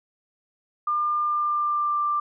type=tone with pitch glide; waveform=sine; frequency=1200 to 1182.8 Hz; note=D6 to D6; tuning=+37 to +12 cents; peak=-21 dBFS; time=0.87-2.2 s; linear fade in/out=5 ms; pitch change=-25 cents; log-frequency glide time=1.23-1.99 s; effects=none